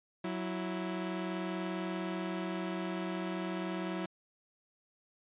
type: tone pair together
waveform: sawtooth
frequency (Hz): 184.98 / 329.6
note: F#3 / E4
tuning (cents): 0 / 0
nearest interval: minor seventh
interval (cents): 1000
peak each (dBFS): -33 / -34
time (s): 0.24-4.06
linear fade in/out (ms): 5
effects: resampled to 8000 Hz